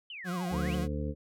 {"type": "exponential two-way sweep", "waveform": "sine", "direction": "down then up", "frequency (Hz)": [3136, 663, 3136], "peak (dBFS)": -40, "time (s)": [0.1, 0.75], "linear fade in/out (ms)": 2, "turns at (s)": 0.49}
{"type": "tone with vibrato", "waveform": "40% pulse", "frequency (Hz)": 179.1, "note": "F3", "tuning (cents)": 44, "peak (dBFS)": -31, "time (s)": [0.24, 0.88], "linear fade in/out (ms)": 50, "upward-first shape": "triangle", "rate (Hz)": 12, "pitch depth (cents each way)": 61}
{"type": "harmonic tone", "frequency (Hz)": 73.9, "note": "D2", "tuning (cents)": 11, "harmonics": [1, 2, 3, 4, 6, 7], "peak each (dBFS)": [-34, -37, -39, -40, -42, -42], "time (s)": [0.5, 1.15], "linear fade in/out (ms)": 50}
{"effects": []}